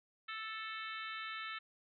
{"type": "harmonic tone with a mistuned harmonic", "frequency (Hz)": 440, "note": "A4", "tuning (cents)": 0, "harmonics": [3, 4, 5, 6, 7, 8, 9], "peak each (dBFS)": [-45, -47, -49, -51, -52, -53, -54], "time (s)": [0.28, 1.59], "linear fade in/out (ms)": 10, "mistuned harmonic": 8, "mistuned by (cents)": 49, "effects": []}